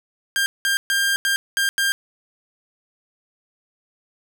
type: tone bursts at uneven times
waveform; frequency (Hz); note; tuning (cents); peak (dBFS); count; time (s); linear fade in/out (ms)
sawtooth; 1598; G6; +33; -14; 6; 0.36-0.46 / 0.65-0.77 / 0.9-1.16 / 1.25-1.36 / 1.57-1.69 / 1.78-1.92; 0
effects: none